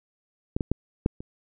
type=clicks; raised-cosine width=3 ms; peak=-12 / -13 / -10 / -7 / -24 dBFS; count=5; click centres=0.565 / 0.608 / 0.716 / 1.061 / 1.205 s; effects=none